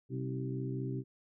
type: harmonic tone with a mistuned harmonic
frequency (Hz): 64.6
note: C2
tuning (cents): -21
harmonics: 2 / 3 / 4 / 5 / 6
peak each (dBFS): -36 / -45 / -42 / -44 / -43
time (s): 0.09-1.04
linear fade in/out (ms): 50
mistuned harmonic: 4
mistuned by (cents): +64
effects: none